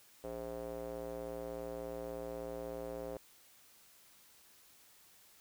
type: tone with band-pass filter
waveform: square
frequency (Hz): 58.27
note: A#1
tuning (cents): 0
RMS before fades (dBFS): -43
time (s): 0.24-3.17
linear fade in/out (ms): 0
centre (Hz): 520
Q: 3.3
effects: white hiss -63 dBFS RMS until 5.4 s